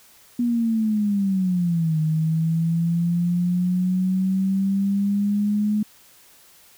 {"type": "linear two-way sweep", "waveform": "sine", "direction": "down then up", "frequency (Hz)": [243.1, 155.56, 211.9], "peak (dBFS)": -18, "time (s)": [0.39, 5.83], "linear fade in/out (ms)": 5, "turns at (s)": 1.99, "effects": ["white hiss -52 dBFS RMS until 6.77 s"]}